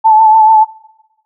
sine tone with vibrato, 875 Hz, A5, 10 cents flat, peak -3 dBFS, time 0.04-0.65 s, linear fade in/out 20 ms, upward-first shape sine, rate 6.9 Hz, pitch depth 33 cents each way, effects noise-tail reverb RT60 1.0 s tail -24 dB re dry

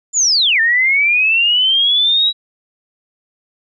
sine linear two-way sweep, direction down then up, 7260 to 1779 to 3887 Hz, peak -10 dBFS, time 0.13-2.33 s, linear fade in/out 50 ms, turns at 0.6 s, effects none

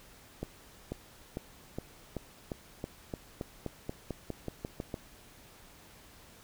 accelerating click train, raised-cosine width 2 ms, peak -22 dBFS, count 17, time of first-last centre 0.43-4.942 s, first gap 490 ms, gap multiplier 0.92, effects pink hiss -56 dBFS RMS until 6.43 s

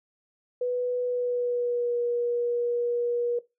sine tone with pitch glide, 493.9 to 479.3 Hz, B4 to A#4, 0 to +48 cents, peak -24 dBFS, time 0.61-3.39 s, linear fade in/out 5 ms, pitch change -52 cents, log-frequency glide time 1.04-1.98 s, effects noise-tail reverb RT60 0.2 s tail -17 dB re dry

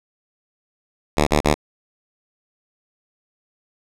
5% pulse tone bursts, 74.9 Hz, D2, 35 cents sharp, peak -3 dBFS, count 3, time 1.17-1.542 s, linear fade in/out 5 ms, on 96 ms, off 42 ms, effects low-pass 10000 Hz 12 dB/octave

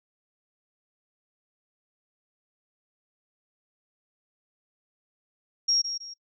sine tone with echo, 5588 Hz, F8, in tune, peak -20 dBFS, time 5.68-5.82 s, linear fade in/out 10 ms, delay 160 ms, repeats 2, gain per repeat -9 dB, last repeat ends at 6.14 s, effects noise-tail reverb RT60 0.1 s tail -26 dB re dry

